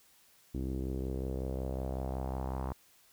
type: tone with low-pass filter sweep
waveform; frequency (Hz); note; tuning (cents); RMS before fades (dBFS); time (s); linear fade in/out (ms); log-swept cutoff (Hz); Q
sawtooth; 65.41; C2; 0; -36; 0.54-2.73; 10; 310 to 1000; 2.7
effects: white hiss -64 dBFS RMS until 3.12 s